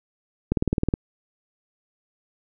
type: click train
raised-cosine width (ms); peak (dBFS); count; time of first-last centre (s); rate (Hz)
3; -8; 9; 0.52-0.939; 19.1
effects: none